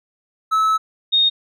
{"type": "tone pair in turn", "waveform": ["triangle", "sine"], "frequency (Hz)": [1300, 3705], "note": ["E6", "A#7"], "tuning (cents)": [-24, -11], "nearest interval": "octave + tritone", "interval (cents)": 1813, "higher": "second", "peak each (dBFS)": -12, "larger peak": "neither", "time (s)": [[0.51, 0.78], [1.12, 1.3]], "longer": "first", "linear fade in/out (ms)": 20, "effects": []}